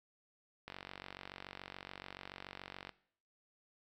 click train, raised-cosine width 0.3 ms, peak -29 dBFS, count 105, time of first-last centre 0.68-2.893 s, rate 47 Hz, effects noise-tail reverb RT60 0.6 s tail -19 dB re dry

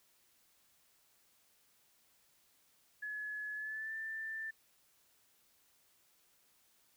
sine tone with pitch glide, 1701 to 1776.3 Hz, G#6 to A6, +41 to +16 cents, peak -39 dBFS, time 3.02-4.51 s, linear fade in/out 10 ms, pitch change +75 cents, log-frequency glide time 3.54-3.94 s, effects white hiss -71 dBFS RMS until 6.96 s

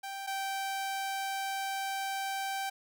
sawtooth tone pair in turn, 784 / 779.5 Hz, G5 / G5, 0 / -10 cents, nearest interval unison, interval 10 cents, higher first, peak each -34 / -29 dBFS, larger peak second, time 0.03-0.27 / 0.27-2.7 s, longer second, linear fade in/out 10 ms, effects none

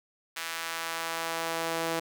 sawtooth tone with high-pass filter sweep, 164.81 Hz, E3, in tune, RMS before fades -33 dBFS, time 0.36-2 s, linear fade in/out 10 ms, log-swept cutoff 1700 to 430 Hz, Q 0.93, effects none

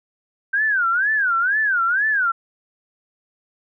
sine tone with vibrato, 1540 Hz, G6, 31 cents flat, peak -16 dBFS, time 0.53-2.32 s, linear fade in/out 10 ms, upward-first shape sine, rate 2.1 Hz, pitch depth 230 cents each way, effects none

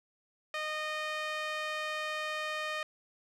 sawtooth tone with band-pass filter, 615 Hz, D#5, 20 cents flat, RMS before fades -36 dBFS, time 0.54-2.83 s, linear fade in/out 2 ms, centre 2100 Hz, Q 1.1, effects none

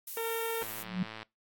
violet noise, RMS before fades -39 dBFS, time 0.07-0.83 s, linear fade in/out 5 ms
harmonic tone, 456.6 Hz, A#4, 36 cents flat, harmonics 1 / 2 / 3 / 4 / 5 / 6 / 7 / 8, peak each -33 / -39 / -43 / -45 / -47 / -49 / -50 / -51 dBFS, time 0.17-0.63 s, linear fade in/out 2 ms
click train, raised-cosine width 0.3 ms, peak -26 dBFS, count 68, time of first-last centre 0.62-1.229 s, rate 110 Hz
sine tone with exponential growth, 183.4 Hz, F#3, 15 cents flat, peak -24 dBFS, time 0.75-1.03 s, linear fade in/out 5 ms, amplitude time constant 59 ms
effects noise-tail reverb RT60 0.2 s tail -23 dB re dry + AAC 64 kbps

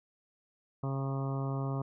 harmonic tone with a mistuned harmonic, 136.1 Hz, C#3, 31 cents flat, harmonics 1 / 2 / 3 / 4 / 5 / 6 / 7 / 8 / 9, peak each -32 / -40 / -43 / -46 / -45 / -50 / -48 / -47 / -48 dBFS, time 0.83-1.82 s, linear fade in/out 5 ms, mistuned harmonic 6, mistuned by -19 cents, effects none

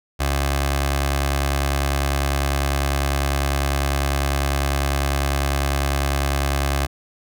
15% pulse tone with notch filter, 70 Hz, C#2, 18 cents sharp, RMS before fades -21 dBFS, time 0.19-6.87 s, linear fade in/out 20 ms, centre 200 Hz, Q 0.56, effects none

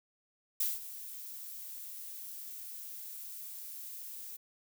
violet noise with ADSR envelope, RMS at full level -30 dBFS, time 0.6-4.37 s, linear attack 6 ms, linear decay 180 ms, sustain -15 dB, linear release 12 ms, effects none

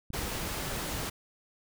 clicks, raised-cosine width 5 ms, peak -28 dBFS, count 5, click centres 0.104 / 0.189 / 0.233 / 0.358 / 0.403 s
pink noise, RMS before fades -35 dBFS, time 0.13-1.1 s, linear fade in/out 10 ms
effects none

